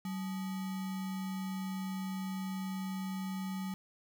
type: tone with sample-and-hold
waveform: sine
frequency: 189.5 Hz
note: F#3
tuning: 42 cents sharp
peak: -35 dBFS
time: 0.05-3.74 s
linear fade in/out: 2 ms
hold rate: 1050 Hz
effects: none